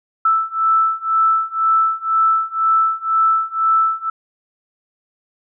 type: beating tone pair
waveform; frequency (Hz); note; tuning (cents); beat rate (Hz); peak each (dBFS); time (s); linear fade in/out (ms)
sine; 1318.5 / 1320.5; E6 / E6; 0 / +3; 2; -17 / -16; 0.25-4.1; 5
effects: none